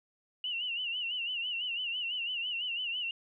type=tone with vibrato; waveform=sine; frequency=2864 Hz; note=F7; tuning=43 cents sharp; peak=-32 dBFS; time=0.44-3.11 s; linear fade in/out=2 ms; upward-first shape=sine; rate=6 Hz; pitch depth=100 cents each way; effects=none